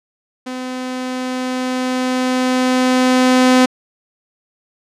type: tone with level ramp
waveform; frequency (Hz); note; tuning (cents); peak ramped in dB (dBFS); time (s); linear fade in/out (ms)
sawtooth; 254.9; C4; -45; -20 to -4; 0.46-3.66; 10
effects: low-pass 8000 Hz 12 dB/octave